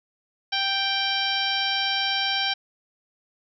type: harmonic tone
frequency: 784 Hz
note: G5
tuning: in tune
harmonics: 1 / 2 / 3 / 4 / 5 / 6 / 7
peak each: -30 / -30 / -31 / -27 / -30 / -33 / -32 dBFS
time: 0.52-2.54 s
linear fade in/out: 10 ms
effects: none